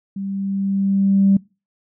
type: tone with level ramp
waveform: sine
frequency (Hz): 196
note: G3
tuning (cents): 0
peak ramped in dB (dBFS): -24 to -9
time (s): 0.16-1.37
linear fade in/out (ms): 5
effects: noise-tail reverb RT60 0.3 s tail -25 dB re dry + tanh soft clip ceiling -5 dBFS